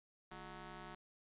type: ring-modulated tone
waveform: 10% pulse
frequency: 190.5 Hz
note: G3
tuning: 49 cents flat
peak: -38 dBFS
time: 0.31-0.95 s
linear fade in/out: 5 ms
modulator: 536 Hz
effects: resampled to 8000 Hz